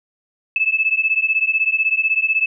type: beating tone pair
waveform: sine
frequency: 2606 / 2622 Hz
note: E7 / E7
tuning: -20 / -10 cents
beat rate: 16 Hz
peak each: -18 dBFS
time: 0.56-2.46 s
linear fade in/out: 2 ms
effects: none